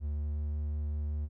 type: tone with pitch glide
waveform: triangle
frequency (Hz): 73.7 to 74.56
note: D2 to D2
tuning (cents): +7 to +27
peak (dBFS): -29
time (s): 0-1.29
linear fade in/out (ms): 50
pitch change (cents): +20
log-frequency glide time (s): 0.1-0.39
effects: none